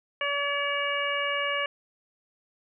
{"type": "harmonic tone", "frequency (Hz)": 570, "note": "C#5", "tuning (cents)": 48, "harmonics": [1, 2, 3, 4, 5], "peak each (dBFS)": [-32, -32, -32, -32, -32], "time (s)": [0.21, 1.66], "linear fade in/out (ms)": 2, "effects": []}